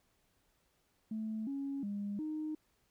sine tone with pitch steps, 218.7 / 276.8 / 203 / 308.7 Hz, A3 / C#4 / G#3 / D#4, -10 / -2 / -39 / -14 cents, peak -35 dBFS, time 1.11-2.55 s, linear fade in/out 5 ms, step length 360 ms, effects tanh soft clip ceiling -31 dBFS + pink hiss -75 dBFS RMS until 2.9 s

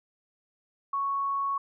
sine tone, 1108.7 Hz, C#6, in tune, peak -26 dBFS, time 0.93-1.58 s, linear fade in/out 5 ms, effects none

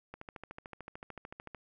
click train, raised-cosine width 0.5 ms, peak -29 dBFS, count 20, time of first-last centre 0.14-1.547 s, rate 13.5 Hz, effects none

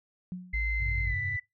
sine tone with exponential decay, 181.4 Hz, F#3, 34 cents flat, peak -31 dBFS, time 0.32-0.74 s, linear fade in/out 0 ms, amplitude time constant 90 ms
sine tone, 55 Hz, A1, in tune, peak -28 dBFS, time 0.53-1.15 s, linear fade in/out 10 ms
sine tone with pitch glide, 2071 to 1984.3 Hz, C7 to B6, -18 to +8 cents, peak -30 dBFS, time 0.53-1.4 s, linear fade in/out 10 ms, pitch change -74 cents, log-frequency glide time 1.04-1.13 s
sine chord, F suspended second, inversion none, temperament equal, 87.31 / 98 / 130.81 Hz, F2 / G2 / C3, 0 / 0 / 0 cents, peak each -39 / -35 / -40 dBFS, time 0.8-1.37 s, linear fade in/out 10 ms
effects noise-tail reverb RT60 0.2 s tail -24 dB re dry + tanh soft clip ceiling -18 dBFS

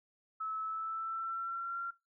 sine tone with pitch glide, 1300 to 1375.7 Hz, E6 to F6, -24 to -26 cents, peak -35 dBFS, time 0.4-1.91 s, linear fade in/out 10 ms, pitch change +98 cents, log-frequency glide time 0.61-1.79 s, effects noise-tail reverb RT60 0.2 s tail -18 dB re dry

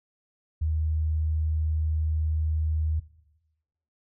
sine tone, 78.2 Hz, D#2, 9 cents sharp, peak -23 dBFS, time 0.61-3 s, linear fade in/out 10 ms, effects noise-tail reverb RT60 1.0 s tail -18 dB re dry

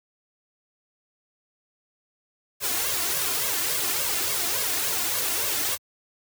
white noise with flanger, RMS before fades -26 dBFS, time 2.6-5.78 s, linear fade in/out 50 ms, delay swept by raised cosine 1.8 to 2.9 ms, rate 3.5 Hz, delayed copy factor +0.8, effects high-pass 80 Hz 12 dB/octave

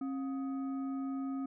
sine tone with frequency modulation, 269.4 Hz, C#4, 49 cents flat, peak -34 dBFS, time 0.01-1.46 s, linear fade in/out 5 ms, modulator 984 Hz, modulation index 0.32, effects none

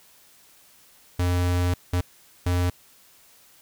square tone bursts at uneven times, 88.9 Hz, F2, 31 cents sharp, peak -21 dBFS, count 3, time 1.19-1.74 / 1.93-2.01 / 2.46-2.7 s, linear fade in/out 5 ms, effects white hiss -55 dBFS RMS until 3.61 s

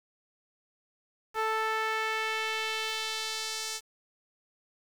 sawtooth tone with band-pass filter sweep, 440 Hz, A4, in tune, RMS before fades -32 dBFS, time 1.34-3.81 s, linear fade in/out 50 ms, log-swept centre 1200 to 6100 Hz, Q 1.3, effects 8-bit

